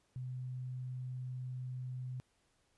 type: tone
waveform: sine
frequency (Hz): 127.1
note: C3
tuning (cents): -50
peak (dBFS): -39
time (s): 0.16-2.2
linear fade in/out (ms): 0
effects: pink hiss -75 dBFS RMS until 2.77 s + resampled to 24000 Hz